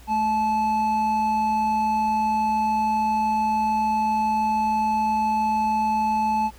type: tone pair together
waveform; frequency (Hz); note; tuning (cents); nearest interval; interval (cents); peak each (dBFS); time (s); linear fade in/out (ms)
triangle; 216.8 / 867; A3 / A5; -25 / -26; 2 octaves; 2399; -26 / -18; 0.07-6.51; 50
effects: added 60 Hz sine -45 dBFS peak until 6.58 s + pink hiss -51 dBFS RMS until 6.58 s